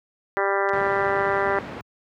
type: harmonic tone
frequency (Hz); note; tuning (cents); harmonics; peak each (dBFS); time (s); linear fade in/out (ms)
197.4; G3; +12; 2 / 3 / 4 / 5 / 6 / 7 / 8 / 9 / 10; -25 / -27 / -28 / -29 / -30 / -30 / -31 / -32 / -32; 0.37-1.59; 0
type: clicks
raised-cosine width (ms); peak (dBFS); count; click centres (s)
0.2; -25; 2; 0.689 / 0.694
type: low-pass noise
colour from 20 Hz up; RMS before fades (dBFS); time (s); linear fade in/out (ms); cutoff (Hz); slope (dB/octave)
pink; -34; 0.73-1.81; 0; 1900; 12
effects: high-pass 100 Hz 12 dB/octave